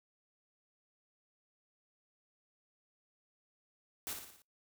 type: noise with echo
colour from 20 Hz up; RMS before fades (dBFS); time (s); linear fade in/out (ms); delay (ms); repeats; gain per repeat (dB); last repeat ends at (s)
white; -40; 4.07-4.13; 0; 58; 5; -5; 4.42
effects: noise-tail reverb RT60 0.2 s tail -26 dB re dry